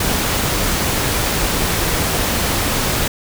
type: noise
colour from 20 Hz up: pink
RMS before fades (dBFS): -18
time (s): 0-3.08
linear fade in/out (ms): 5
effects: none